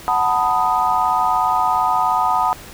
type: chord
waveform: sine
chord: B dominant seventh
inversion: second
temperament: equal with one note detuned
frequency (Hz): 740 / 890.7 / 987.8 / 1244.5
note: F#5 / A5 / B5 / D#6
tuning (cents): 0 / +21 / 0 / 0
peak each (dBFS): -20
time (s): 0.08-2.53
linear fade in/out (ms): 0
effects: pink hiss -38 dBFS RMS until 2.73 s